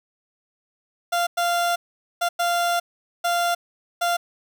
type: tone bursts at uneven times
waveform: 30% pulse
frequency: 694 Hz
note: F5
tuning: 11 cents flat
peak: -17 dBFS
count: 6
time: 1.12-1.27 / 1.37-1.76 / 2.21-2.29 / 2.39-2.8 / 3.24-3.55 / 4.01-4.17 s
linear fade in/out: 10 ms
effects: none